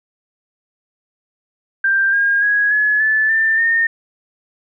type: tone with pitch steps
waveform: sine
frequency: 1581 / 1619.8 / 1659.6 / 1700.4 / 1742.1 / 1784.9 / 1828.7 Hz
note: G6 / G#6 / G#6 / G#6 / A6 / A6 / A#6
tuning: +14 / -44 / -2 / +40 / -18 / +24 / -34 cents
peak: -12 dBFS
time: 1.84-3.87 s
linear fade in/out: 5 ms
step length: 290 ms
effects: none